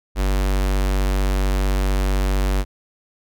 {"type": "tone with notch filter", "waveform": "square", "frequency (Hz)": 47.81, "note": "G1", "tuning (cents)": -43, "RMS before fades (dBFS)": -19, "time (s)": [0.15, 2.65], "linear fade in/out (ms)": 50, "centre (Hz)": 100, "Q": 0.93, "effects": []}